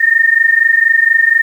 sine tone pair together, 1812.8 / 1837 Hz, A#6 / A#6, -49 / -26 cents, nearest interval unison, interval 23 cents, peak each -10 dBFS, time 0-1.42 s, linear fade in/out 10 ms, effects 7-bit

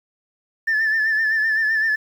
sine tone with vibrato, 1761 Hz, A6, 1 cent sharp, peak -15 dBFS, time 0.67-1.96 s, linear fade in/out 10 ms, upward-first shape sine, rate 7.8 Hz, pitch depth 48 cents each way, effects tanh soft clip ceiling -14 dBFS + 8-bit

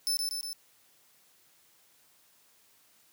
sawtooth tone with echo, 5274 Hz, E8, in tune, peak -24 dBFS, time 0.07-0.17 s, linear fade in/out 0 ms, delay 120 ms, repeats 3, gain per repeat -3 dB, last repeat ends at 0.53 s, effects white hiss -64 dBFS RMS until 3.12 s + high-pass 80 Hz 12 dB/octave

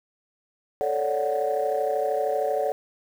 sine chord, D major seventh, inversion second, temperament equal, 440 / 554.4 / 587.3 / 740 Hz, A4 / C#5 / D5 / F#5, 0 / 0 / 0 / 0 cents, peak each -27 dBFS, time 0.81-2.72 s, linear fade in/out 0 ms, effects tanh soft clip ceiling -15 dBFS + 8-bit

